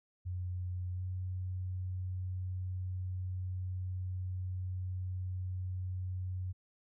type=tone with pitch glide; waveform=sine; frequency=90.5 to 92.08 Hz; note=F#2 to F#2; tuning=-38 to -8 cents; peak=-35 dBFS; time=0.25-6.53 s; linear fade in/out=20 ms; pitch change=+30 cents; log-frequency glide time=0.95-1.01 s; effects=none